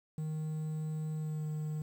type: tone with pitch glide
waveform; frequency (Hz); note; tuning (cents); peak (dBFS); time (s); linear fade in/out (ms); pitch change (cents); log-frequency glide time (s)
triangle; 155.56 to 153.06; D#3 to D#3; 0 to -28; -32; 0.18-1.82; 2; -28; 1.13-1.43
effects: 10-bit